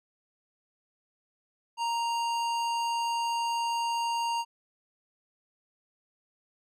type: tone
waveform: square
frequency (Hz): 932.3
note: A#5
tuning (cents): 0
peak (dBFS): -28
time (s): 1.77-4.45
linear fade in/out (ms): 50
effects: low-pass 8000 Hz 12 dB/octave